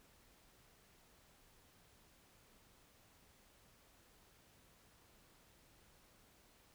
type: silence
effects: pink hiss -68 dBFS RMS until 6.74 s